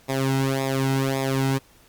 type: tone with flanger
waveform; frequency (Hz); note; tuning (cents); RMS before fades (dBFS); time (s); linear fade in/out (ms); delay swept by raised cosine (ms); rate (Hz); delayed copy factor
sawtooth; 134.4; C3; +47; -23; 0.08-1.59; 20; 0.67 to 1.77; 1.8; -0.85
effects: pink hiss -55 dBFS RMS until 1.88 s + Opus 48 kbps